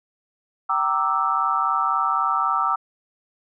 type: chord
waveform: sine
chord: E half-diminished seventh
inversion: first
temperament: equal with one note detuned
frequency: 773.6 / 932.3 / 1174.7 / 1318.5 Hz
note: G5 / Bb5 / D6 / E6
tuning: -23 / 0 / 0 / 0 cents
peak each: -27 / -27 / -23 / -22 dBFS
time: 0.69-2.76 s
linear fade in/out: 10 ms
effects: none